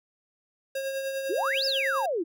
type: tone with tremolo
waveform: square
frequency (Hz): 540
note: C#5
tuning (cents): -45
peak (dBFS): -28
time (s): 0.75-2.06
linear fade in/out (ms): 5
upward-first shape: triangle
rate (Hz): 10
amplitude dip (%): 45
type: exponential two-way sweep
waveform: sine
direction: up then down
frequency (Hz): 305.4 to 5350 to 305.4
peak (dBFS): -25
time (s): 1.29-2.24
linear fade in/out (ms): 20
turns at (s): 1.65
effects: none